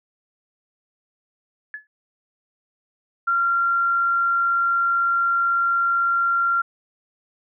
sine tone with exponential decay, 1710 Hz, A6, 50 cents flat, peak -26 dBFS, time 1.74-1.87 s, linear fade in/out 1 ms, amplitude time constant 27 ms
sine tone, 1379 Hz, F6, 22 cents flat, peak -17 dBFS, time 3.27-6.62 s, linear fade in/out 10 ms
effects none

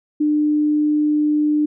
sine tone, 299.9 Hz, D4, 36 cents sharp, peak -14 dBFS, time 0.2-1.66 s, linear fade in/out 10 ms, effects none

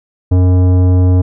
triangle tone with tanh clipping, 91.1 Hz, F#2, 26 cents flat, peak -8 dBFS, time 0.31-1.22 s, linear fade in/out 10 ms, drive 18 dB, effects none

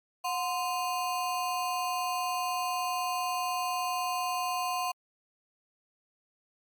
square ring-modulated tone, 882 Hz, A5, 4 cents sharp, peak -27 dBFS, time 0.24-4.92 s, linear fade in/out 10 ms, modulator 155 Hz, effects Opus 48 kbps

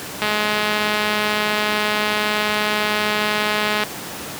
click train, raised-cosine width 0.3 ms, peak -4 dBFS, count 764, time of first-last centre 0.22-3.836 s, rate 211 Hz, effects pink hiss -30 dBFS RMS until 4.39 s + high-pass 150 Hz 12 dB/octave

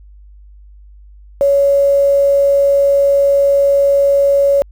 sine tone with quantisation, 560 Hz, C#5, 18 cents sharp, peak -8 dBFS, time 1.41-4.62 s, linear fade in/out 0 ms, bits 6, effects added 50 Hz sine -37 dBFS peak until 4.71 s

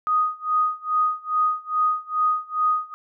sine tone with tremolo, 1244.5 Hz, D#6, in tune, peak -16 dBFS, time 0.07-2.94 s, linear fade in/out 0 ms, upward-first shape sine, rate 2.4 Hz, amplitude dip 95%, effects none

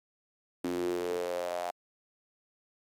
sawtooth tone with high-pass filter sweep, 88.2 Hz, F2, 18 cents sharp, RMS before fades -33 dBFS, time 0.64-1.71 s, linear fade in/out 5 ms, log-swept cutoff 290 to 710 Hz, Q 6.7, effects MP3 96 kbps

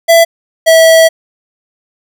square tone pair in turn, 667 / 651 Hz, E5 / E5, +20 / -22 cents, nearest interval unison, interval 42 cents, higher first, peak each -3 dBFS, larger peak neither, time 0.08-0.25 / 0.66-1.09 s, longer second, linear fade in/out 20 ms, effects none

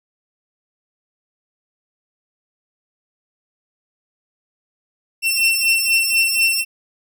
sawtooth beating tone pair, 2700 / 2704.1 Hz, E7 / E7, +41 / +43 cents, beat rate 4.1 Hz, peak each -16 / -13 dBFS, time 5.22-6.65 s, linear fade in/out 50 ms, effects none

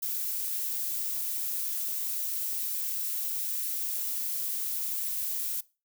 violet noise, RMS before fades -32 dBFS, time 0.02-5.61 s, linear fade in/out 10 ms, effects noise-tail reverb RT60 0.3 s tail -21 dB re dry

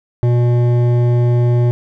sine tone with hard clipping, 120.9 Hz, B2, 36 cents flat, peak -12 dBFS, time 0.23-1.71 s, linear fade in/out 0 ms, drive 11 dB, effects none

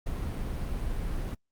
brown noise, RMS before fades -32 dBFS, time 0.06-1.35 s, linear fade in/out 10 ms, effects noise-tail reverb RT60 0.1 s tail -24 dB re dry + Opus 48 kbps

